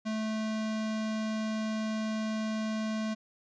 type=tone; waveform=square; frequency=218 Hz; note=A3; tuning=16 cents flat; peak=-31 dBFS; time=0.05-3.15 s; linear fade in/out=20 ms; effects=resampled to 16000 Hz